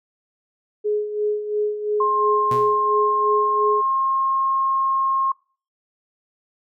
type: tone with tremolo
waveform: sine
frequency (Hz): 420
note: G#4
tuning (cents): +19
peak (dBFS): -17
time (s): 0.84-3.82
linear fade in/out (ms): 20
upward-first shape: sine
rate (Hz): 2.9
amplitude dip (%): 65
type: tone with pitch glide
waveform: sine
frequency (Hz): 1061 to 1073.3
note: C6 to C6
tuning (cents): +24 to +44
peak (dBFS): -17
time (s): 2-5.32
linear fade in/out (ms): 5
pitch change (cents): +20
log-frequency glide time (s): 2.68-4.51
type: tone with exponential decay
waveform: sawtooth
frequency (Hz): 124.6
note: B2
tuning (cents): +16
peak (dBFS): -21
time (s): 2.51-2.85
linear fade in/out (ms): 5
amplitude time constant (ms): 72
effects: noise-tail reverb RT60 0.4 s tail -25 dB re dry